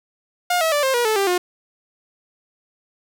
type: tone with pitch steps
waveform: sawtooth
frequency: 712 / 645.4 / 585 / 530.3 / 480.7 / 435.8 / 395 / 358.1 Hz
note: F5 / E5 / D5 / C5 / B4 / A4 / G4 / F4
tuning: +33 / -37 / -7 / +23 / -47 / -17 / +13 / +43 cents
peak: -13 dBFS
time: 0.5-1.38 s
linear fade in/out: 5 ms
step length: 110 ms
effects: none